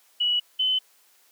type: tone pair in turn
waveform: sine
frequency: 2934 / 3039 Hz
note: F#7 / F#7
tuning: -15 / +46 cents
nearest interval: minor second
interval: 61 cents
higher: second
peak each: -20 dBFS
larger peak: neither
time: 0.2-0.4 / 0.59-0.79 s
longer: neither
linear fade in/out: 10 ms
effects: white hiss -60 dBFS RMS until 1.31 s + high-pass 400 Hz 12 dB/octave